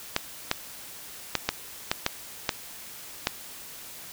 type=clicks; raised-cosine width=0.2 ms; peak=-5 dBFS; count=8; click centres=0.164 / 0.514 / 1.353 / 1.49 / 1.915 / 2.064 / 2.492 / 3.271 s; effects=white hiss -43 dBFS RMS until 4.12 s